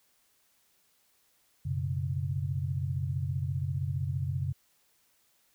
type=chord; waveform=sine; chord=F# suspended fourth; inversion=none; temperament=equal; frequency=92.5 / 123.47 / 138.59 Hz; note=F#2 / B2 / C#3; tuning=0 / 0 / 0 cents; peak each=-33 / -36 / -32 dBFS; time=1.65-4.53 s; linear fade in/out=10 ms; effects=white hiss -69 dBFS RMS until 5.54 s